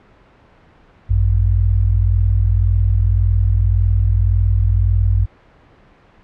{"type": "tone pair together", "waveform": "sine", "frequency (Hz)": [53.49, 95.3], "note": ["A1", "G2"], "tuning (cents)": [-48, -48], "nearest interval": "minor seventh", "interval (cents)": 1000, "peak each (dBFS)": -14, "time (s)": [1.09, 5.26], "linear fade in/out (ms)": 20, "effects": ["pink hiss -49 dBFS RMS until 6.23 s", "low-pass 2000 Hz 12 dB/octave"]}